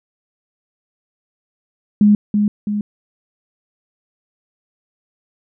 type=tone with echo; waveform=sine; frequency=207.7 Hz; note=G#3; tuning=in tune; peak=-7 dBFS; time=2.01-2.15 s; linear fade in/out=2 ms; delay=330 ms; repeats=2; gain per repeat=-5 dB; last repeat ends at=2.81 s; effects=none